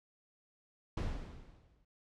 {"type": "noise with exponential decay", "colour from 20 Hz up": "brown", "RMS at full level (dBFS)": -33, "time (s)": [0.97, 1.85], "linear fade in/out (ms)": 5, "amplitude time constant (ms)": 190, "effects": ["low-pass 6000 Hz 12 dB/octave"]}